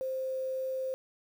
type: tone with quantisation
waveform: sine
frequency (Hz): 523.3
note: C5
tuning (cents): 0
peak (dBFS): -31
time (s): 0.01-0.94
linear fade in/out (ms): 0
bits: 9
effects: none